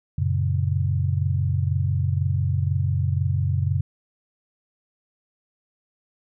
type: chord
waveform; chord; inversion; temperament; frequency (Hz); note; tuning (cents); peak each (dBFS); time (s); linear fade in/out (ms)
sine; F# major; none; equal; 92.5 / 116.54 / 138.59; F#2 / A#2 / C#3; 0 / 0 / 0; -22 / -27 / -24; 0.18-3.81; 5
effects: none